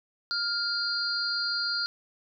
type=tone cluster; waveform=sine; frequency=1405 / 4217 / 4717 Hz; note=F6 / C8 / D8; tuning=+10 / +13 / +7 cents; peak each=-31 dBFS; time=0.31-1.86 s; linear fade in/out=0 ms; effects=none